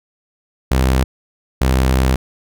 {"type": "tone pair in turn", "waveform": "sawtooth", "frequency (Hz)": [64.9, 64.9], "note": ["C2", "C2"], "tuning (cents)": [-13, -13], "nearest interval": "unison", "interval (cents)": 0, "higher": "neither", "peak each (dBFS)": -8, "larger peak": "neither", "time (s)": [[0.71, 1.04], [1.61, 2.16]], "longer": "second", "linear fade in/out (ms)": 5, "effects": []}